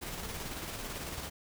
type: noise with tremolo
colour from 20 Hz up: pink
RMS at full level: -39 dBFS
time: 0.01-1.3 s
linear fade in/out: 20 ms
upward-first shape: square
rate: 18 Hz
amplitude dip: 30%
effects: none